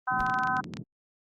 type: harmonic tone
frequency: 254.6 Hz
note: C4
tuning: 47 cents flat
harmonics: 3 / 4 / 5 / 6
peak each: -30 / -30 / -32 / -30 dBFS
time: 0.07-0.61 s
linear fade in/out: 10 ms
type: band-pass noise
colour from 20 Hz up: white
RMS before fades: -40 dBFS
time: 0.1-0.84 s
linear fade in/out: 20 ms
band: 120 to 260 Hz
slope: 24 dB/octave
type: noise with exponential decay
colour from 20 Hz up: brown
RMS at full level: -33 dBFS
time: 0.19-0.37 s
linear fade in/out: 2 ms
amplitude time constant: 39 ms
type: clicks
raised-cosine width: 0.2 ms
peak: -22 dBFS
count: 11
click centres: 0.205 / 0.265 / 0.298 / 0.341 / 0.388 / 0.435 / 0.473 / 0.568 / 0.642 / 0.737 / 0.77 s
effects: Opus 48 kbps